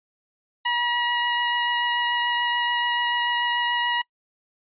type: tone with vibrato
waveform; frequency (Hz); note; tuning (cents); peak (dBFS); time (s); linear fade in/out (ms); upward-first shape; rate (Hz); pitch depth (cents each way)
15% pulse; 961; B5; -48; -14; 0.65-4.02; 10; triangle; 6.9; 9
effects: noise-tail reverb RT60 0.1 s tail -26 dB re dry + resampled to 8000 Hz